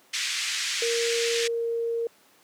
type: band-pass noise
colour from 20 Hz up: pink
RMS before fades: -29 dBFS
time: 0.13-1.48 s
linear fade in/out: 10 ms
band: 1900 to 7600 Hz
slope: 24 dB/octave
type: tone with pitch glide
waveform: sine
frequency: 466.2 to 463.5 Hz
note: A#4 to A#4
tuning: 0 to -10 cents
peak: -24 dBFS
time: 0.82-2.07 s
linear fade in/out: 2 ms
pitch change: -10 cents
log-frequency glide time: 1.39-1.67 s
effects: pink hiss -58 dBFS RMS until 2.43 s + high-pass 300 Hz 12 dB/octave